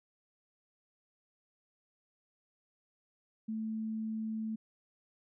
sine tone, 220 Hz, A3, in tune, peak -34 dBFS, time 3.48-4.56 s, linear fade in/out 10 ms, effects none

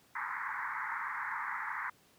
pink band-pass noise, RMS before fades -38 dBFS, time 0.15-1.9 s, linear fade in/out 5 ms, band 870 to 2100 Hz, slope 96 dB/octave, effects pink hiss -65 dBFS RMS until 2.18 s + high-pass 100 Hz 12 dB/octave

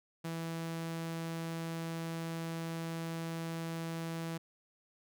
sawtooth tone, 164.81 Hz, E3, in tune, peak -33 dBFS, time 0.24-4.38 s, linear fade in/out 10 ms, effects none

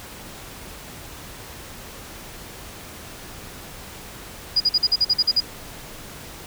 sine tone bursts, 4899 Hz, D#8, 28 cents flat, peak -14 dBFS, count 10, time 4.56-5.405 s, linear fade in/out 10 ms, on 44 ms, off 45 ms, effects pink hiss -39 dBFS RMS until 6.46 s

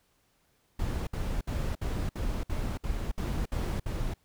brown noise bursts, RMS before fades -31 dBFS, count 10, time 0.79-4.139 s, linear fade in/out 5 ms, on 280 ms, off 61 ms, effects pink hiss -70 dBFS RMS until 4.24 s

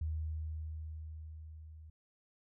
sine tone with level ramp, 78.4 Hz, D#2, 14 cents sharp, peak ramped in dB -33 to -50 dBFS, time 0.01-1.9 s, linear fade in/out 5 ms, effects none

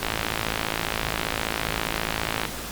click train, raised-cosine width 0.3 ms, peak -7 dBFS, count 134, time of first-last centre 0.03-2.453 s, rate 54.9 Hz, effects pink hiss -33 dBFS RMS until 2.71 s + MP3 96 kbps

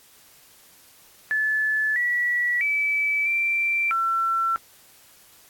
sine tone with pitch steps, 1732 / 1941 / 2304 / 2350 / 1350 Hz, A6 / B6 / D7 / D7 / E6, -28 / -31 / -34 / +1 / +41 cents, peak -20 dBFS, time 1.31-4.56 s, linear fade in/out 0 ms, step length 650 ms, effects white hiss -53 dBFS RMS until 5.49 s + AAC 64 kbps

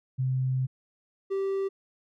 sine / triangle tone pair in turn, 130 / 389.6 Hz, C3 / G4, -11 / -11 cents, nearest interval octave + perfect fifth, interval 1900 cents, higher second, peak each -24 dBFS, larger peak neither, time 0.18-0.67 / 1.3-1.69 s, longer first, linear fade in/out 20 ms, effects none

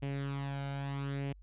sawtooth tone with flanger, 139.2 Hz, C#3, 8 cents sharp, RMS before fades -37 dBFS, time 0.02-1.33 s, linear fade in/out 10 ms, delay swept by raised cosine 0.38 to 1.35 ms, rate 0.77 Hz, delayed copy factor +0.6, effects added 49 Hz sine -52 dBFS peak until 1.42 s + resampled to 8000 Hz

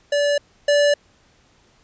square tone pair in turn, 578 / 580.4 Hz, D5 / D5, -28 / -21 cents, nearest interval unison, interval 7 cents, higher second, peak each -17 / -14 dBFS, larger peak second, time 0.12-0.38 / 0.68-0.94 s, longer neither, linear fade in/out 5 ms, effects pink hiss -57 dBFS RMS until 1.83 s + resampled to 16000 Hz

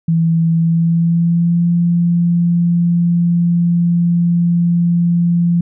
sine tone with pitch glide, 164.81 to 172.01 Hz, E3 to F3, 0 to -26 cents, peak -10 dBFS, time 0.08-5.61 s, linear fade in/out 5 ms, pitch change +74 cents, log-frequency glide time 0.55-1.68 s, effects none

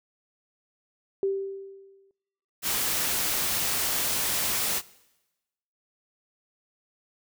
sine tone with exponential decay, 390.6 Hz, G4, 6 cents flat, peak -21 dBFS, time 1.23-2.11 s, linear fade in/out 1 ms, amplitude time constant 190 ms
white noise, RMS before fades -27 dBFS, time 2.62-4.82 s, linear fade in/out 50 ms
effects noise-tail reverb RT60 1.0 s tail -21 dB re dry

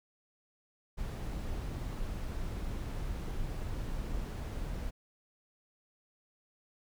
brown noise, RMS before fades -37 dBFS, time 0.97-4.91 s, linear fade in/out 20 ms, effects none

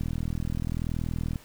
click train, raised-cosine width 5 ms, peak -18 dBFS, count 56, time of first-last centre 0.01-1.358 s, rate 40.8 Hz, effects pink hiss -53 dBFS RMS until 1.44 s

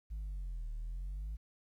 sine linear two-way sweep, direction down then up, 53.9 to 37.4 to 53.9 Hz, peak -35 dBFS, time 0.1-1.37 s, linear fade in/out 20 ms, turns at 0.72 s, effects tanh soft clip ceiling -37 dBFS + 12-bit

